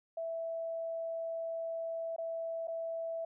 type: tone with dropouts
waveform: sine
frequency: 659.3 Hz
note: E5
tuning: in tune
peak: -35 dBFS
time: 0.17-3.25 s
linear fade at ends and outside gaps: 5 ms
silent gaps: 2.163-2.182 / 2.673-2.68 s
effects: none